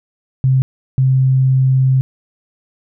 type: tone bursts at uneven times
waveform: sine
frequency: 131.5 Hz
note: C3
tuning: 9 cents sharp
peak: -9 dBFS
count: 2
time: 0.44-0.62 / 0.98-2.01 s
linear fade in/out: 0 ms
effects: none